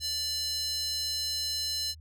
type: tone with high-pass filter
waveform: square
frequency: 587.3 Hz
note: D5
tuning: in tune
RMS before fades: -32 dBFS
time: 0-1.95 s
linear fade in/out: 50 ms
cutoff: 4400 Hz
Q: 5.3
effects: added 79 Hz sine -47 dBFS peak until 2 s